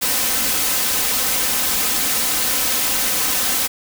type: noise with comb filter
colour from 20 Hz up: white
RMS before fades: -19 dBFS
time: 0.01-3.68 s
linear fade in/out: 20 ms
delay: 3.9 ms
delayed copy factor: +0.5
effects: none